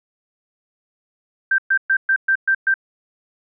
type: tone bursts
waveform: sine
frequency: 1568 Hz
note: G6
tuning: in tune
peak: -13 dBFS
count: 7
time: 1.51-2.741 s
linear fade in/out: 5 ms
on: 73 ms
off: 120 ms
effects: none